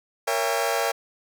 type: chord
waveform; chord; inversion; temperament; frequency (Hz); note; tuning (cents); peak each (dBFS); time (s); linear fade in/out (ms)
sawtooth; A# diminished seventh; none; just; 466.2 / 559.4 / 671.3 / 805.5; A#4 / C#5 / E5 / G5; 0 / +16 / +31 / +47; -24; 0.27-0.92; 10
effects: none